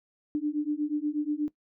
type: beating tone pair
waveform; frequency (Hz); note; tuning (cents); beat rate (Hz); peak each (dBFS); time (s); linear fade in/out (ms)
sine; 293.7 / 302; D4 / D4; 0 / +48; 8.3; -29; 0.35-1.48; 0
effects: noise-tail reverb RT60 0.1 s tail -19 dB re dry